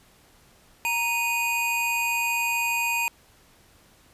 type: tone pair together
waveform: square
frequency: 930 / 2483 Hz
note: A#5 / D#7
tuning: -4 / -4 cents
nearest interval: octave + perfect fourth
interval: 1700 cents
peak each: -29 / -25 dBFS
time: 0.85-3.08 s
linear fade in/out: 0 ms
effects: pink hiss -57 dBFS RMS until 4.13 s + resampled to 32000 Hz